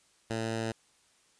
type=tone; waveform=10% pulse; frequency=112.7 Hz; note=A2; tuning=42 cents sharp; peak=-23 dBFS; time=0.3-0.72 s; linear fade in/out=5 ms; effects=white hiss -66 dBFS RMS until 1.39 s + resampled to 22050 Hz